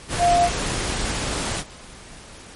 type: tone in noise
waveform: sine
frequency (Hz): 698.5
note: F5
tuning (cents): 0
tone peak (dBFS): -14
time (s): 0.18-0.5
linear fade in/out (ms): 50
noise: pink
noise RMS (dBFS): -25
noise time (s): 0.08-1.64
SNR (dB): +8
effects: pink hiss -42 dBFS RMS until 2.55 s + MP3 48 kbps